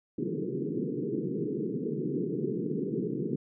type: band-pass noise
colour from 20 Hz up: white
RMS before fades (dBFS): -32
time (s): 0.18-3.36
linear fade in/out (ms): 5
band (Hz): 130 to 450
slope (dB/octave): 96
effects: none